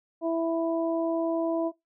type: harmonic tone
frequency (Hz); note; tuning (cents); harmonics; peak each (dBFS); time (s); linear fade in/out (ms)
330.2; E4; +3; 1 / 2 / 3; -27 / -27 / -38; 0.21-1.72; 50
effects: noise-tail reverb RT60 0.2 s tail -24 dB re dry